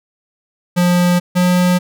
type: tone pair in turn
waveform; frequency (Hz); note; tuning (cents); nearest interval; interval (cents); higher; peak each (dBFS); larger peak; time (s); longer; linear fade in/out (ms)
square; 177.1 / 179.57; F3 / F3; +24 / +48; unison; 24; second; -11; neither; 0.76-1.2 / 1.35-1.79; neither; 20
effects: none